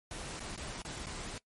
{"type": "noise with dropouts", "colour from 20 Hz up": "pink", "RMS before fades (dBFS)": -42, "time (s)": [0.11, 1.38], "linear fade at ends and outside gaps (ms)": 1, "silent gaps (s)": [[0.394, 0.403], [0.562, 0.576], [0.819, 0.849], [1.059, 1.068]], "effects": ["noise-tail reverb RT60 0.1 s tail -20 dB re dry", "MP3 48 kbps"]}